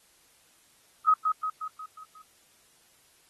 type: tone with echo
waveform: sine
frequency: 1266 Hz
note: D#6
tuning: 30 cents sharp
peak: -17 dBFS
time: 1.07-1.14 s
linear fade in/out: 5 ms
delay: 180 ms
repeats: 6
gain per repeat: -5 dB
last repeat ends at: 2.22 s
effects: white hiss -62 dBFS RMS until 3.29 s + AAC 32 kbps